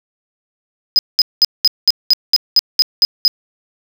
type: tone bursts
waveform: triangle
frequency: 5020 Hz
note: D#8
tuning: 15 cents sharp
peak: -5 dBFS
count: 11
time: 0.96-3.279 s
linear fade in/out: 0 ms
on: 29 ms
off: 200 ms
effects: none